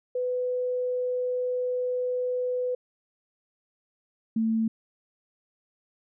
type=tone pair in turn; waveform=sine; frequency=499.4 / 223.4 Hz; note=B4 / A3; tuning=+19 / +27 cents; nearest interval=octave + major second; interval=1392 cents; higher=first; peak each=-25 / -22 dBFS; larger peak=second; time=0.15-2.75 / 4.36-4.68 s; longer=first; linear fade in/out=5 ms; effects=none